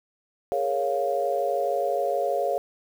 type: chord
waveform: sine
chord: Bb minor seventh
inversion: third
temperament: equal with one note detuned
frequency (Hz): 415.3 / 467.5 / 554.4 / 698.5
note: Ab4 / Bb4 / Db5 / F5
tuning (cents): 0 / +5 / 0 / 0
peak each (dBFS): -30 / -31 / -26 / -27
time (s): 0.52-2.58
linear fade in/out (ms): 0
effects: 8-bit